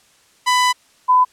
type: tone pair in turn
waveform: sawtooth / sine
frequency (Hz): 997 / 1005.1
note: B5 / B5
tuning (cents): +16 / +30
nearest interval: unison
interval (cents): 14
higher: second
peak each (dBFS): -9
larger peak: neither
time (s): 0.46-0.73 / 1.08-1.25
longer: first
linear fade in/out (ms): 20
effects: white hiss -54 dBFS RMS until 1.32 s + low-pass 9000 Hz 12 dB/octave